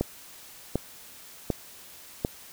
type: click train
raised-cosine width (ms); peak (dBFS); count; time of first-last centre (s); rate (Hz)
2; -11; 4; 0.01-2.249; 1.34
effects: white hiss -48 dBFS RMS until 2.52 s